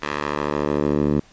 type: tone with band-pass filter sweep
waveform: 10% pulse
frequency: 73.42 Hz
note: D2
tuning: in tune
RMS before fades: -22 dBFS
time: 0.02-1.2 s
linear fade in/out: 5 ms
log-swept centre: 1800 to 230 Hz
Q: 0.88
effects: pink hiss -52 dBFS RMS until 1.32 s + resampled to 16000 Hz